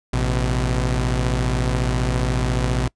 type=tone pair together; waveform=sawtooth; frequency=55.89 / 126.3 Hz; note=A1 / B2; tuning=+28 / +39 cents; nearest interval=octave + major second; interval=1411 cents; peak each=-17 / -18 dBFS; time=0.13-2.88 s; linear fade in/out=5 ms; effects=noise-tail reverb RT60 0.1 s tail -23 dB re dry + resampled to 22050 Hz